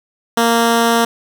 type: tone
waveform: 10% pulse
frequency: 231.8 Hz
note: A#3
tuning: 10 cents flat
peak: -3 dBFS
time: 0.37-1.05 s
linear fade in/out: 5 ms
effects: none